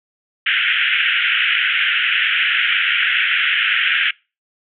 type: band-pass noise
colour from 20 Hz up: white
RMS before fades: -17 dBFS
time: 0.46-4.11 s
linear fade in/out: 5 ms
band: 1400 to 3200 Hz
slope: 96 dB/octave
effects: noise-tail reverb RT60 0.3 s tail -25 dB re dry